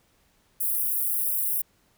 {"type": "high-pass noise", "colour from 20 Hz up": "white", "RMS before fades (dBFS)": -26, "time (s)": [0.6, 1.62], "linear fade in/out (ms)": 10, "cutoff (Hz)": 10000, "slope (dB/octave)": 48, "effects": ["pink hiss -65 dBFS RMS until 1.97 s"]}